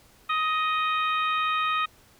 harmonic tone with a mistuned harmonic, 622.3 Hz, D#5, in tune, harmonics 2 / 3 / 4 / 5 / 6, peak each -24 / -34 / -31 / -38 / -36 dBFS, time 0.29-1.86 s, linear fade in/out 10 ms, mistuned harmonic 2, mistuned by +16 cents, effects pink hiss -57 dBFS RMS until 2.19 s

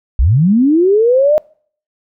sine linear sweep, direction up, 49 to 622.3 Hz, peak -7 dBFS, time 0.19-1.38 s, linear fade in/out 0 ms, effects noise-tail reverb RT60 0.5 s tail -25 dB re dry

